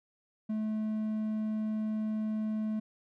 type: tone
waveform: triangle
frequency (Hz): 216.2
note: A3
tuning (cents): -30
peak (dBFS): -28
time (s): 0.49-2.8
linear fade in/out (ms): 10
effects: none